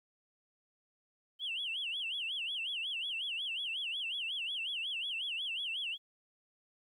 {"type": "tone with vibrato", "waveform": "sine", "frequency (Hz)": 3001, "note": "F#7", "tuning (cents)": 24, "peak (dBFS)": -34, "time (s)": [1.39, 5.98], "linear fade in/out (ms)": 50, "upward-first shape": "sine", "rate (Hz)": 5.5, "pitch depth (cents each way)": 220, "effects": ["tanh soft clip ceiling -30 dBFS", "12-bit"]}